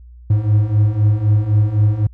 triangle beating tone pair, 102.9 / 106.8 Hz, G#2 / G#2, -16 / +49 cents, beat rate 3.9 Hz, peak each -15 / -11 dBFS, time 0.3-2.07 s, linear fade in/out 5 ms, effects added 60 Hz sine -37 dBFS peak until 2.13 s

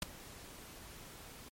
pink noise with ADSR envelope, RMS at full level -31 dBFS, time 0.02-1.49 s, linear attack 5 ms, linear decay 8 ms, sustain -21 dB, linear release 9 ms, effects MP3 64 kbps

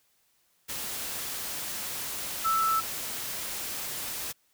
sine tone in noise, 1318.5 Hz, E6, in tune, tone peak -23 dBFS, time 2.44-2.81 s, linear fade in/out 20 ms, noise white, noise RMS -35 dBFS, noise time 0.68-4.33 s, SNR +9 dB, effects white hiss -69 dBFS RMS until 4.53 s

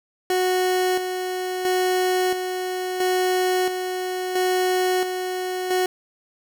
30% pulse tone with tremolo, 367.7 Hz, F#4, 11 cents flat, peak -16 dBFS, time 0.3-5.86 s, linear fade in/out 2 ms, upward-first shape square, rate 0.74 Hz, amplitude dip 50%, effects none

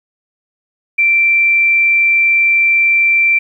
sine tone, 2349 Hz, D7, in tune, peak -8 dBFS, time 0.98-3.39 s, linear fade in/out 10 ms, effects 8-bit

